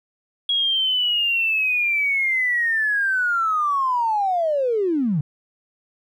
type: linear sweep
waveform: triangle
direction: down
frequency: 3322 to 134.9 Hz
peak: -14 dBFS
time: 0.49-5.21 s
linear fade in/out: 5 ms
effects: tanh soft clip ceiling -16 dBFS